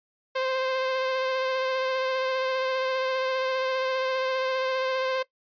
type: tone with vibrato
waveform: sawtooth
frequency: 522 Hz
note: C5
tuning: 4 cents flat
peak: -21 dBFS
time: 0.35-5.23 s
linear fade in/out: 10 ms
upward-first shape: sine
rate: 15 Hz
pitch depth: 17 cents each way
effects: noise-tail reverb RT60 0.1 s tail -19 dB re dry + resampled to 11025 Hz